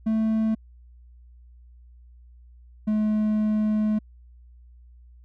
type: tone pair in turn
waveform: triangle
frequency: 220.2 / 213.9 Hz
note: A3 / A3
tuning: +2 / -49 cents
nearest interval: minor second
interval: 51 cents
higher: first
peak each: -18 dBFS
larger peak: neither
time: 0.06-0.55 / 2.87-3.99 s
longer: second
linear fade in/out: 10 ms
effects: added 60 Hz sine -47 dBFS peak until 5.24 s